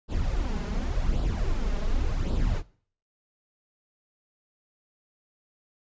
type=noise with flanger; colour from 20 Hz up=brown; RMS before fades=-26 dBFS; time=0.08-2.63 s; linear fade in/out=50 ms; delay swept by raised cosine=0.23 to 4.93 ms; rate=0.89 Hz; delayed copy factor=+0.65; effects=noise-tail reverb RT60 0.5 s tail -20 dB re dry + resampled to 16000 Hz